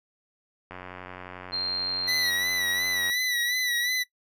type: click train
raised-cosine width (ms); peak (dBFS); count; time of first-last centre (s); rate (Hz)
0.5; -24; 219; 0.71-3.098; 91.3
type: tone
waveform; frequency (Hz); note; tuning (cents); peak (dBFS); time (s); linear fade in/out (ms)
sine; 4186; C8; 0; -26; 1.52-2.31; 20
type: tone with vibrato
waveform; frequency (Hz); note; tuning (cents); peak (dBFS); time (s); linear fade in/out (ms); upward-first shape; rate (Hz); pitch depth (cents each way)
25% pulse; 1961; B6; -13; -21; 2.07-4.04; 20; sine; 2.8; 52
effects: noise-tail reverb RT60 0.1 s tail -19 dB re dry